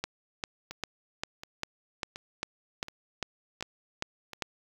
two click trains, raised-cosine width 0.2 ms, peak -14 / -23 dBFS, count 12 / 6, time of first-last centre 0.04-4.422 / 0.71-4.333 s, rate 2.51 / 1.38 Hz, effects 7-bit

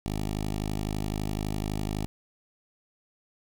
10% pulse tone with notch filter, 51.91 Hz, G#1, in tune, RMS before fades -31 dBFS, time 0.06-2.06 s, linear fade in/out 0 ms, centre 1500 Hz, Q 1.2, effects none

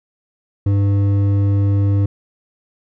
sine tone with hard clipping, 100 Hz, G2, 35 cents sharp, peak -14 dBFS, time 0.66-2.06 s, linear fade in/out 5 ms, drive 8 dB, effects none

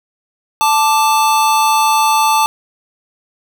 square tone pair together, 880 / 1174.7 Hz, A5 / D6, 0 / 0 cents, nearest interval perfect fourth, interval 500 cents, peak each -12 / -16 dBFS, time 0.61-2.46 s, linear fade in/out 0 ms, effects none

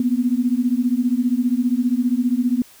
sine beating tone pair, 238.8 / 253.8 Hz, A#3 / B3, +42 / +47 cents, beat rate 15 Hz, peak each -19 dBFS, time 0-2.62 s, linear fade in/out 2 ms, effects white hiss -48 dBFS RMS until 2.8 s

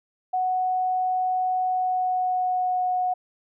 sine tone with pitch glide, 740 to 731.9 Hz, F#5 to F#5, 0 to -19 cents, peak -21 dBFS, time 0.33-3.14 s, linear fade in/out 10 ms, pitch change -19 cents, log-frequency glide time 1.65-2.84 s, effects none

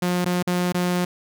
sawtooth tone with dropouts, 178.4 Hz, F3, 37 cents sharp, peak -16 dBFS, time 0.02-1.05 s, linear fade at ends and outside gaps 5 ms, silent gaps 0.247-0.258 / 0.427-0.472 / 0.724-0.744 s, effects none

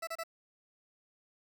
20% pulse tone bursts, 659.3 Hz, E5, in tune, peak -31 dBFS, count 3, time 0.02-0.237 s, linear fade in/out 10 ms, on 53 ms, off 29 ms, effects 10-bit

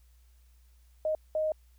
sine tone bursts at uneven times, 622.3 Hz, D#5, in tune, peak -26 dBFS, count 2, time 1.05-1.15 / 1.35-1.52 s, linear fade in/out 2 ms, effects added 60 Hz sine -57 dBFS peak until 1.78 s + white hiss -71 dBFS RMS until 1.78 s

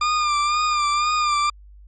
40% pulse tone with vibrato, 1201 Hz, D6, 38 cents sharp, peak -17 dBFS, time 0.01-1.5 s, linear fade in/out 5 ms, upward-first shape sine, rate 2 Hz, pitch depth 43 cents each way, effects added 50 Hz sine -42 dBFS peak until 1.87 s + MP3 32 kbps

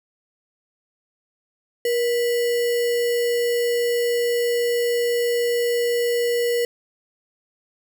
sine tone with sample-and-hold, 476.2 Hz, A#4, 37 cents sharp, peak -18 dBFS, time 1.85-6.65 s, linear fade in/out 2 ms, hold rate 2450 Hz, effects none

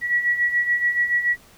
sine beating tone pair, 1927 / 1934 Hz, B6 / B6, -43 / -37 cents, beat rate 7 Hz, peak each -25 / -19 dBFS, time 0.01-1.37 s, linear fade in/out 50 ms, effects pink hiss -51 dBFS RMS until 1.57 s

